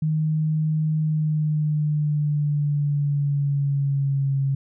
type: tone with pitch glide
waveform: sine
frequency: 155.56 to 137 Hz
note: D#3 to C#3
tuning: 0 to -20 cents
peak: -19 dBFS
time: 0.02-4.55 s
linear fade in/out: 5 ms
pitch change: -220 cents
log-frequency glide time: 1-4.38 s
effects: none